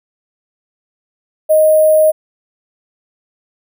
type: tone with sample-and-hold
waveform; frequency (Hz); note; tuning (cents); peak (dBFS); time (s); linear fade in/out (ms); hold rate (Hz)
sine; 622.3; D#5; 0; -6; 1.49-2.12; 20; 11025
effects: none